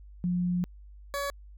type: tone pair in turn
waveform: sine / 20% pulse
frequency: 177.9 / 564.8 Hz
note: F3 / C#5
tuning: +32 / +32 cents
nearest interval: octave + minor sixth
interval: 2000 cents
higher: second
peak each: -25 dBFS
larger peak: neither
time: 0.24-0.64 / 1.14-1.3 s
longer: first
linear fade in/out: 0 ms
effects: added 50 Hz sine -46 dBFS peak until 1.57 s